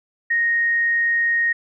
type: tone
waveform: sine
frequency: 1864.7 Hz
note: A#6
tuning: in tune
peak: -16 dBFS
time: 0.3-1.53 s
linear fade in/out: 10 ms
effects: none